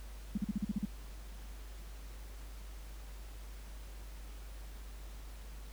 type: tone bursts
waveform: sine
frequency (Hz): 205.2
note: G#3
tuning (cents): -21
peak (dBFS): -30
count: 8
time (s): 0.35-0.853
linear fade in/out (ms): 5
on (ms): 27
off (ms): 41
effects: added 50 Hz sine -45 dBFS peak until 5.72 s + pink hiss -57 dBFS RMS until 5.72 s